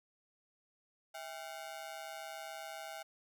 sawtooth ring-modulated tone, 726 Hz, F#5, 33 cents flat, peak -37 dBFS, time 1.14-3.03 s, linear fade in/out 10 ms, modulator 73.8 Hz, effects none

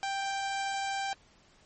sawtooth tone, 786 Hz, G5, 4 cents sharp, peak -27 dBFS, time 0.03-1.13 s, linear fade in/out 0 ms, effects pink hiss -62 dBFS RMS until 1.65 s + MP3 32 kbps

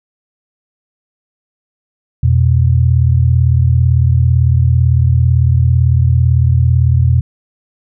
sine tone pair together, 85.55 / 123.47 Hz, F2 / B2, -35 / 0 cents, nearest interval tritone, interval 635 cents, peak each -10 dBFS, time 2.23-7.21 s, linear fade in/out 5 ms, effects none

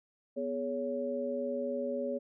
sine tone cluster, 247.2 / 417.5 / 561 Hz, B3 / G#4 / C#5, +2 / +9 / +21 cents, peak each -37 / -38 / -34 dBFS, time 0.36-2.19 s, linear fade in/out 20 ms, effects none

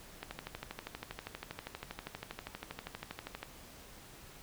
click train, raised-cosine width 0.3 ms, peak -24 dBFS, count 41, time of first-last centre 0.23-3.43 s, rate 12.5 Hz, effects pink hiss -54 dBFS RMS until 4.42 s

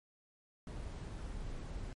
brown noise, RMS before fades -43 dBFS, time 0.67-1.93 s, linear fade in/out 2 ms, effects MP3 48 kbps

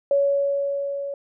sine tone with level ramp, 561 Hz, C#5, 21 cents sharp, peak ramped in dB -15 to -27 dBFS, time 0.11-1.14 s, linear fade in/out 2 ms, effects none

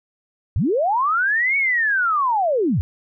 sine linear two-way sweep, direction up then down, 65.41 to 2249 to 65.41 Hz, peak -16 dBFS, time 0.56-2.81 s, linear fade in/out 0 ms, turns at 1.57 s, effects none

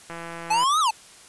click train, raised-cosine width 0.5 ms, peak -21 dBFS, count 91, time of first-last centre 0.1-0.636 s, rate 168 Hz
square exponential two-way sweep, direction up then down, 838 to 1317 to 838 Hz, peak -19 dBFS, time 0.5-0.91 s, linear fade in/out 10 ms, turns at 0.8 s
effects white hiss -48 dBFS RMS until 1.28 s + resampled to 24000 Hz

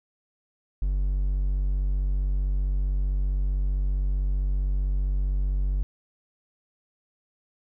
triangle tone, 47.71 Hz, G1, 46 cents flat, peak -20 dBFS, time 0.82-5.83 s, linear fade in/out 0 ms, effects none

